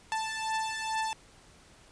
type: beating tone pair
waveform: sawtooth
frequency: 880 / 882.3 Hz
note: A5 / A5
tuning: 0 / +5 cents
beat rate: 2.3 Hz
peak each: -31 / -29 dBFS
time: 0.12-1.13 s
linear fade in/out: 0 ms
effects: pink hiss -57 dBFS RMS until 1.91 s + resampled to 22050 Hz